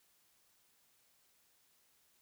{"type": "silence", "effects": ["white hiss -72 dBFS RMS until 2.21 s"]}